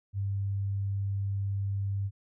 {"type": "tone", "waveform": "sine", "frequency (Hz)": 99, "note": "G2", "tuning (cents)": 18, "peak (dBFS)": -28, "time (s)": [0.13, 2.11], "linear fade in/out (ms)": 50, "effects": []}